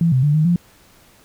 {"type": "tone with pitch steps", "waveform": "sine", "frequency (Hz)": [167.5, 129.3, 147.1, 154.9, 173.8], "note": ["E3", "C3", "D3", "D#3", "F3"], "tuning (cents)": [28, -20, 3, -7, -8], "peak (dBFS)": -12, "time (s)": [0.01, 0.56], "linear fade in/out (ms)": 2, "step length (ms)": 110, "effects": ["pink hiss -51 dBFS RMS until 1.24 s"]}